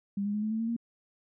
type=tone with pitch steps; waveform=sine; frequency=200 / 205.1 / 210.4 / 215.8 / 221.4 / 227.1 / 232.9 Hz; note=G3 / G#3 / G#3 / A3 / A3 / A#3 / A#3; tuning=+35 / -21 / +23 / -33 / +11 / -45 / -1 cents; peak=-28 dBFS; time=0.17-0.765 s; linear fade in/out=5 ms; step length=85 ms; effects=none